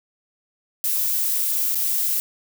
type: noise with dropouts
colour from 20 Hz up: violet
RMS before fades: -22 dBFS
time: 0.84-2.2 s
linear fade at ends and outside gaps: 0 ms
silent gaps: 1.747-1.755 s
effects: none